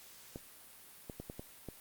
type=clicks; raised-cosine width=2 ms; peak=-29 dBFS; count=6; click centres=0.359 / 1.098 / 1.2 / 1.299 / 1.395 / 1.687 s; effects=white hiss -56 dBFS RMS until 1.8 s + Opus 48 kbps